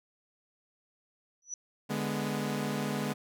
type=tone with exponential growth; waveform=sine; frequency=5920 Hz; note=F#8; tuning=in tune; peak=-31 dBFS; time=1.42-1.54 s; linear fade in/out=2 ms; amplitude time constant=24 ms
type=chord; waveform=sawtooth; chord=G# diminished; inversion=second; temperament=equal; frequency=146.83 / 207.7 / 246.9 Hz; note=D3 / G#3 / B3; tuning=0 / 0 / 0 cents; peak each=-32 / -30 / -32 dBFS; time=1.89-3.14 s; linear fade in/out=20 ms
effects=none